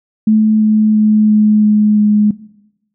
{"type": "tone with pitch steps", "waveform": "sine", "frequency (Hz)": [216.5, 215.1, 213.8, 212.4, 211.1, 209.7], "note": ["A3", "A3", "A3", "G#3", "G#3", "G#3"], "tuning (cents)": [-28, -39, -49, 39, 29, 17], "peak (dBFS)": -6, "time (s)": [0.27, 2.31], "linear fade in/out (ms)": 5, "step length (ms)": 340, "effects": ["noise-tail reverb RT60 0.9 s tail -19 dB re dry"]}